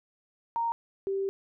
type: tone pair in turn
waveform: sine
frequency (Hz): 928 / 390.2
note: A#5 / G4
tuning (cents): -8 / -8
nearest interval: octave + minor third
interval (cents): 1500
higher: first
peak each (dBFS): -26 / -27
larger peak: first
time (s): 0.56-0.72 / 1.07-1.29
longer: second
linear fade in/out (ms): 0
effects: none